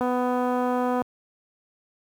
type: click train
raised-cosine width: 1 ms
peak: -13 dBFS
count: 252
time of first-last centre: 0.01-1.018 s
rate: 249 Hz
effects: high-pass 80 Hz 12 dB/octave + 8-bit